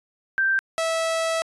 sine / sawtooth tone pair in turn, 1568 / 653.4 Hz, G6 / E5, 0 / -15 cents, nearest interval octave + minor third, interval 1515 cents, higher first, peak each -18 dBFS, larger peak neither, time 0.38-0.59 / 0.78-1.42 s, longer second, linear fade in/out 0 ms, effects resampled to 24000 Hz

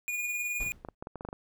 square tone with tremolo, 2442 Hz, D#7, 33 cents flat, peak -30 dBFS, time 0.08-0.72 s, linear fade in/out 0 ms, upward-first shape sine, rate 19 Hz, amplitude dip 35%
brown noise with exponential decay, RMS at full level -35 dBFS, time 0.6-0.95 s, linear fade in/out 5 ms, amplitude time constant 75 ms
clicks, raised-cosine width 1 ms, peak -25 dBFS, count 9, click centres 0.849 / 0.887 / 1.025 / 1.071 / 1.157 / 1.209 / 1.25 / 1.288 / 1.329 s
effects none

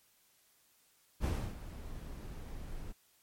brown noise with ADSR envelope, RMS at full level -30 dBFS, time 1.2-2.93 s, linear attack 46 ms, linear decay 290 ms, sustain -14 dB, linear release 19 ms, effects white hiss -69 dBFS RMS until 3.22 s + MP3 64 kbps

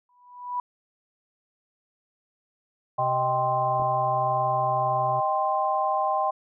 sine tone with exponential growth, 984 Hz, B5, 7 cents flat, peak -23 dBFS, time 0.09-0.6 s, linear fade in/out 2 ms, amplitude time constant 110 ms
sine chord, C minor, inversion first, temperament equal, 622.3 / 784 / 1046.5 Hz, Eb5 / G5 / C6, 0 / 0 / 0 cents, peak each -28 / -25 / -26 dBFS, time 2.98-6.31 s, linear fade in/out 10 ms
harmonic tone, 128.8 Hz, C3, 27 cents flat, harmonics 1 / 3 / 5 / 7 / 9 / 10, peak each -32 / -42 / -46 / -49 / -51 / -52 dBFS, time 2.98-5.21 s, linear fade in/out 20 ms
clicks, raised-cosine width 2 ms, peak -27 dBFS, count 2, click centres 3.798 / 3.821 s
effects none

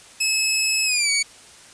15% pulse tone with pitch glide, 2590 to 2255 Hz, E7 to C#7, -31 to +29 cents, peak -11 dBFS, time 0.2-1.23 s, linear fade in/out 10 ms, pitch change -240 cents, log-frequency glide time 0.85-1.11 s, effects white hiss -46 dBFS RMS until 1.73 s + resampled to 22050 Hz

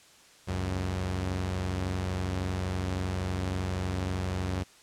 sawtooth tone pair together, 69 / 92.61 Hz, C#2 / F#2, -7 / +2 cents, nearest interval perfect fourth, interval 509 cents, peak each -32 / -26 dBFS, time 0.47-4.64 s, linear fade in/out 20 ms, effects white hiss -56 dBFS RMS until 4.82 s + low-pass 8000 Hz 12 dB/octave

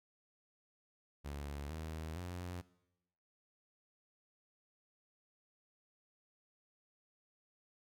sawtooth tone with pitch steps, 71.6 / 79.3 / 89 Hz, D2 / D#2 / F2, -43 / +33 / +33 cents, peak -38 dBFS, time 1.24-2.62 s, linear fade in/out 20 ms, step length 460 ms, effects noise-tail reverb RT60 0.9 s tail -19 dB re dry

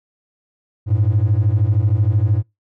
triangle beating tone pair, 98 / 111 Hz, G2 / A2, 0 / +16 cents, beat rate 13 Hz, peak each -13 dBFS, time 0.86-2.43 s, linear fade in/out 50 ms, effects noise-tail reverb RT60 0.2 s tail -25 dB re dry + tanh soft clip ceiling -7 dBFS

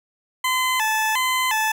20% pulse tone with vibrato, 945 Hz, A#5, 23 cents sharp, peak -14 dBFS, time 0.44-1.72 s, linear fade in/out 5 ms, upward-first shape square, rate 1.4 Hz, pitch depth 140 cents each way, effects none

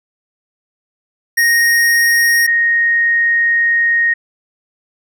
square / sine tone pair in turn, 1864.7 / 1864.7 Hz, A#6 / A#6, 0 / 0 cents, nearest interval unison, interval 0 cents, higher neither, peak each -10 dBFS, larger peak neither, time 1.37-2.47 / 2.47-4.14 s, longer second, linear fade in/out 10 ms, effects none

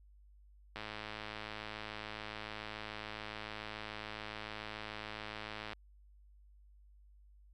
click train, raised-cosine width 0.3 ms, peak -26 dBFS, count 533, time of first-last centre 0.76-5.732 s, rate 107 Hz, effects added 50 Hz sine -58 dBFS peak until 7.53 s + MP3 96 kbps

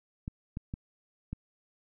clicks, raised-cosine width 5 ms, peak -23 dBFS, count 4, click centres 0.279 / 0.571 / 0.739 / 1.33 s, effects none

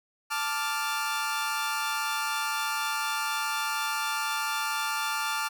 sawtooth chord, D minor, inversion second, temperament equal, 880 / 1174.7 / 1396.9 Hz, A5 / D6 / F6, 0 / 0 / 0 cents, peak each -29 / -29 / -28 dBFS, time 0.3-5.49 s, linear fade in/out 20 ms, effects none

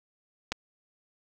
clicks, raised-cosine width 0.2 ms, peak -12 / -20 dBFS, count 2, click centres 0.52 / 0.524 s, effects none

